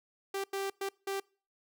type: tone bursts at uneven times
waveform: sawtooth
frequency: 392 Hz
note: G4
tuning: in tune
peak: -29 dBFS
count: 4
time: 0.34-0.44 / 0.53-0.7 / 0.81-0.89 / 1.07-1.2 s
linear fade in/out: 5 ms
effects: noise-tail reverb RT60 0.4 s tail -25 dB re dry